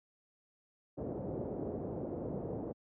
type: low-pass noise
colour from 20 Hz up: white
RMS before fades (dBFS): -39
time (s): 0.97-2.73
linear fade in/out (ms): 20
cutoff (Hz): 530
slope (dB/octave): 24
effects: high-pass 80 Hz 12 dB/octave